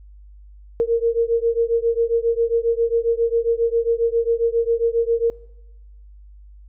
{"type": "beating tone pair", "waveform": "sine", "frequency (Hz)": [460.2, 467.6], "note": ["A#4", "A#4"], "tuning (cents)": [-22, 5], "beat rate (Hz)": 7.4, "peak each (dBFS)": -19, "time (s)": [0.8, 5.3], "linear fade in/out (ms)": 0, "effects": ["noise-tail reverb RT60 1.0 s tail -22 dB re dry", "added 50 Hz sine -41 dBFS peak until 6.68 s"]}